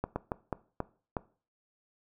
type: slowing click train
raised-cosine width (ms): 1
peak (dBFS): -17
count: 6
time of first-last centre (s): 0.04-1.168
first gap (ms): 120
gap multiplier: 1.32
effects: noise-tail reverb RT60 0.4 s tail -19 dB re dry